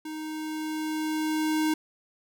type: tone with level ramp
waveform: square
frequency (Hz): 311.1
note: D#4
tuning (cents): 0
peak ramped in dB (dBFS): -35 to -23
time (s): 0.05-1.74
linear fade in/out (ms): 5
effects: none